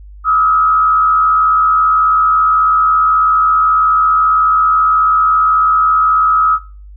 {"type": "tone with frequency modulation", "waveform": "sine", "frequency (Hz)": 1279, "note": "D#6", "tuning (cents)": 47, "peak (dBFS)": -8, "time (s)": [0.24, 6.59], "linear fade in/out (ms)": 50, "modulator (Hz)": 78.3, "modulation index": 0.65, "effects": ["noise-tail reverb RT60 0.4 s tail -22 dB re dry", "added 50 Hz sine -32 dBFS peak until 6.96 s"]}